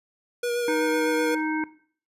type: tone with vibrato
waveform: square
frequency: 480 Hz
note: B4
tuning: 49 cents flat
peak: -25 dBFS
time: 0.43-1.35 s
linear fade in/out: 5 ms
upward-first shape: sine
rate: 7.9 Hz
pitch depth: 18 cents each way
type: harmonic tone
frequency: 311.1 Hz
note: D#4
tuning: in tune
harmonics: 1 / 3 / 5 / 7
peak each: -26 / -31 / -33 / -34 dBFS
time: 0.68-1.64 s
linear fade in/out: 2 ms
effects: noise-tail reverb RT60 0.5 s tail -18 dB re dry + resampled to 32000 Hz